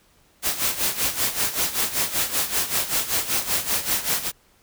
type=noise with tremolo; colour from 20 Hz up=white; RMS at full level=-21 dBFS; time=0.42-4.32 s; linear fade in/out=50 ms; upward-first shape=sine; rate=5.2 Hz; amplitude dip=75%; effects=pink hiss -59 dBFS RMS until 4.62 s